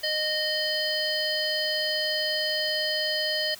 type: harmonic tone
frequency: 616 Hz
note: D#5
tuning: 17 cents flat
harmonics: 1 / 3 / 5 / 7 / 8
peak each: -31 / -31 / -31 / -31 / -31 dBFS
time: 0.03-3.55 s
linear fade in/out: 10 ms
effects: white hiss -46 dBFS RMS until 3.59 s